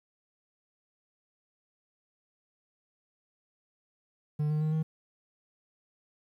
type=tone with pitch steps; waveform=triangle; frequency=150 / 152.53 / 155.11 / 157.73 Hz; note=D3 / D#3 / D#3 / D#3; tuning=+37 / -34 / -5 / +24 cents; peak=-24 dBFS; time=4.39-4.83 s; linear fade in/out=10 ms; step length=110 ms; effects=11-bit